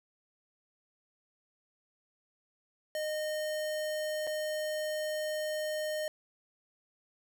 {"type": "tone with dropouts", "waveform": "square", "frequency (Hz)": 614, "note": "D#5", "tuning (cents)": -23, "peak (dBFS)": -33, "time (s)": [2.95, 6.08], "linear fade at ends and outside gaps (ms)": 1, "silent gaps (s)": [4.269, 4.273], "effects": []}